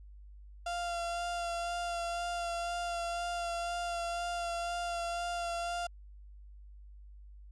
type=tone with vibrato; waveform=35% pulse; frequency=691 Hz; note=F5; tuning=19 cents flat; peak=-32 dBFS; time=0.66-5.87 s; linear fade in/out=5 ms; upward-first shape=sine; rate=2 Hz; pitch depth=17 cents each way; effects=added 50 Hz sine -49 dBFS peak until 7.51 s + resampled to 22050 Hz